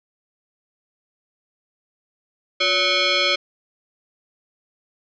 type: tone with frequency modulation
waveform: sine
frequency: 567 Hz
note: C#5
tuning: 39 cents sharp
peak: -16 dBFS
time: 2.6-3.36 s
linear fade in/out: 10 ms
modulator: 925 Hz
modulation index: 4.3
effects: none